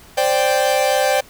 45% pulse chord, C suspended second, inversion none, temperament equal, 523.3 / 587.3 / 784 Hz, C5 / D5 / G5, 0 / 0 / 0 cents, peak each -19 dBFS, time 0.17-1.21 s, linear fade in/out 10 ms, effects pink hiss -45 dBFS RMS until 1.29 s

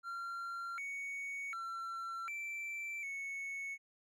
triangle tone with pitch steps, 1377 / 2230 / 1353 / 2337 / 2209 Hz, F6 / C#7 / E6 / D7 / C#7, -25 / +10 / +45 / -9 / -7 cents, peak -38 dBFS, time 0.03-3.78 s, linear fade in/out 50 ms, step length 750 ms, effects none

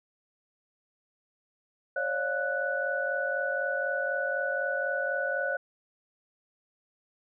sine tone cluster, 547 / 591 / 698 / 1482 Hz, C#5 / D5 / F5 / F#6, -23 / +11 / -1 / +2 cents, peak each -32 / -35 / -37 / -30 dBFS, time 1.96-5.57 s, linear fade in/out 5 ms, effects none

